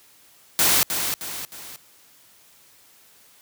white noise with echo, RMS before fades -18 dBFS, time 0.59-0.83 s, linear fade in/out 0 ms, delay 310 ms, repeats 3, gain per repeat -7 dB, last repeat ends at 1.76 s, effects white hiss -54 dBFS RMS until 3.41 s + high-pass 60 Hz 12 dB/octave

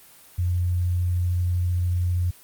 sine tone, 88.7 Hz, F2, 27 cents sharp, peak -20 dBFS, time 0.38-2.31 s, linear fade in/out 10 ms, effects white hiss -50 dBFS RMS until 2.43 s + Opus 24 kbps

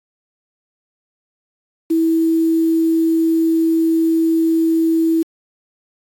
sine tone with quantisation, 325.7 Hz, E4, 21 cents flat, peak -12 dBFS, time 1.9-5.23 s, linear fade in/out 10 ms, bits 6, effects AAC 64 kbps

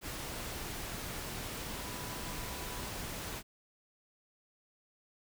sine tone in noise, 987.8 Hz, B5, in tune, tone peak -51 dBFS, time 1.7-2.9 s, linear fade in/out 50 ms, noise pink, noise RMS -41 dBFS, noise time 0.01-3.43 s, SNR -13 dB, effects none

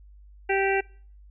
harmonic tone, 390 Hz, G4, 9 cents flat, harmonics 1 / 2 / 4 / 5 / 6 / 7, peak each -24 / -27 / -30 / -31 / -32 / -32 dBFS, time 0.49-0.81 s, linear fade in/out 10 ms, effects noise-tail reverb RT60 0.5 s tail -26 dB re dry + added 50 Hz sine -47 dBFS peak until 1.3 s

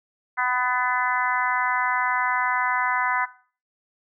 harmonic tone with a mistuned harmonic, 250 Hz, B3, 21 cents sharp, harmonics 3 / 4 / 5 / 6 / 7 / 8, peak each -30 / -26 / -29 / -26 / -29 / -29 dBFS, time 0.37-3.26 s, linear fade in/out 20 ms, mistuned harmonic 8, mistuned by +19 cents, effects noise-tail reverb RT60 0.4 s tail -17 dB re dry

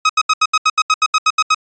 sawtooth tone bursts, 1266 Hz, D#6, 30 cents sharp, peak -6 dBFS, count 13, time 0.05-1.546 s, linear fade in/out 5 ms, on 44 ms, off 77 ms, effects resampled to 16000 Hz

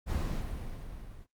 brown noise with level ramp, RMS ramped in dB -29 to -49 dBFS, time 0.06-1.27 s, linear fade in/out 50 ms, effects noise-tail reverb RT60 0.1 s tail -18 dB re dry + Opus 48 kbps

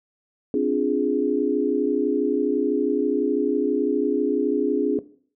sine chord, D half-diminished seventh, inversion third, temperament equal, 261.6 / 293.7 / 349.2 / 415.3 Hz, C4 / D4 / F4 / Ab4, 0 / 0 / 0 / 0 cents, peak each -25 / -23 / -27 / -23 dBFS, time 0.54-4.99 s, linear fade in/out 2 ms, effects noise-tail reverb RT60 0.5 s tail -17 dB re dry

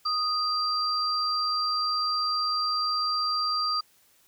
sine tone pair together, 1243 / 4719 Hz, D#6 / D8, -2 / +7 cents, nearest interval octave + major seventh, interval 2309 cents, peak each -27 dBFS, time 0.05-3.81 s, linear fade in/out 10 ms, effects white hiss -62 dBFS RMS until 4.27 s

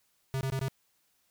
square tone bursts, 133.6 Hz, C3, 36 cents sharp, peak -30 dBFS, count 4, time 0.34-0.683 s, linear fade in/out 0 ms, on 70 ms, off 21 ms, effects white hiss -72 dBFS RMS until 1.3 s

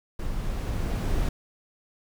brown noise with level ramp, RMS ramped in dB -31 to -24 dBFS, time 0.19-1.29 s, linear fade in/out 5 ms, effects none

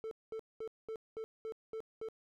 triangle tone bursts, 443.1 Hz, A4, 12 cents sharp, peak -37 dBFS, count 8, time 0.04-2.086 s, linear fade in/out 0 ms, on 72 ms, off 210 ms, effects none

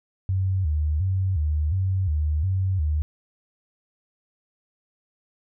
sine tone with vibrato, 84.8 Hz, E2, 50 cents sharp, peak -20 dBFS, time 0.29-3.02 s, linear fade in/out 0 ms, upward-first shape square, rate 1.4 Hz, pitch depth 190 cents each way, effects none

